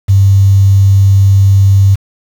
sine tone with quantisation, 98 Hz, G2, in tune, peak -3 dBFS, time 0.08-1.96 s, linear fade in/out 20 ms, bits 5, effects none

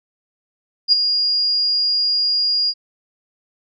sine tone with ADSR envelope, 4846 Hz, D#8, 47 cents flat, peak -7 dBFS, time 0.88-2.74 s, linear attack 44 ms, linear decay 15 ms, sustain -8 dB, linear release 53 ms, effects none

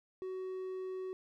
triangle tone, 374.2 Hz, F#4, 20 cents sharp, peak -36 dBFS, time 0.22-1.13 s, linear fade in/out 0 ms, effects none

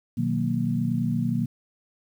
sine chord, B major seventh, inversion none, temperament equal, 123.47 / 155.56 / 185 / 233.1 Hz, B2 / D#3 / F#3 / A#3, 0 / 0 / 0 / 0 cents, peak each -28 / -29 / -29 / -26 dBFS, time 0.17-1.46 s, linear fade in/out 10 ms, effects 9-bit

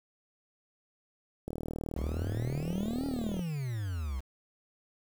click train, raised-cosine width 2 ms, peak -23 dBFS, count 76, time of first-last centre 1.48-3.393 s, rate 39.2 Hz
triangle exponential two-way sweep, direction up then down, 61.7 to 282 to 61.7 Hz, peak -30 dBFS, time 1.96-4.21 s, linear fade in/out 20 ms, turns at 3.06 s
effects 8-bit

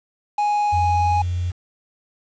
triangle tone, 830.6 Hz, G#5, in tune, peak -15 dBFS, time 0.38-1.22 s, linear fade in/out 5 ms
sine tone with pitch glide, 87.5 to 88.62 Hz, F2 to F2, +4 to +26 cents, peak -20 dBFS, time 0.72-1.52 s, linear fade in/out 20 ms, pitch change +22 cents, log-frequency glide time 1.14-1.21 s
effects resampled to 16000 Hz + 7-bit

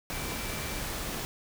sine tone in noise, 2332 Hz, D7, 13 cents flat, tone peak -44 dBFS, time 0.12-0.8 s, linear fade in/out 0 ms, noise pink, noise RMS -35 dBFS, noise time 0.1-1.25 s, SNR -12 dB, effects none

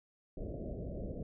pink low-pass noise, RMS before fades -41 dBFS, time 0.37-1.23 s, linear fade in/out 5 ms, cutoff 660 Hz, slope 96 dB/octave, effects none

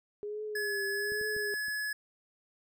sine tone with vibrato, 412.1 Hz, G#4, 13 cents flat, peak -35 dBFS, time 0.23-1.54 s, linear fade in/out 0 ms, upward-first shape triangle, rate 1.2 Hz, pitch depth 71 cents each way
square tone, 1700 Hz, G#6, 40 cents sharp, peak -33 dBFS, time 0.55-1.93 s, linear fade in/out 5 ms
clicks, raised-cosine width 3 ms, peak -36 / -37 / -35 / -42 dBFS, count 4, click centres 1.12 / 1.213 / 1.365 / 1.683 s
effects none

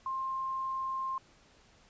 sine tone, 1058 Hz, C6, 19 cents sharp, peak -32 dBFS, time 0.06-1.18 s, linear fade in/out 2 ms, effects pink hiss -62 dBFS RMS until 1.89 s + resampled to 16000 Hz

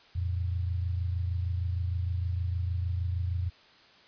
sine tone pair together, 86.3 / 112.79 Hz, F2 / A2, -20 / +43 cents, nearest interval perfect fourth, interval 463 cents, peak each -28 / -36 dBFS, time 0.15-3.5 s, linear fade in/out 10 ms, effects white hiss -57 dBFS RMS until 4.07 s + resampled to 11025 Hz

